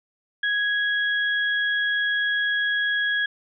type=tone pair together; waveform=sine; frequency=1661.2 / 3318 Hz; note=G#6 / G#7; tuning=0 / -2 cents; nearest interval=octave; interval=1198 cents; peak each=-21 / -29 dBFS; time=0.43-3.26 s; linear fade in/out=5 ms; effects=none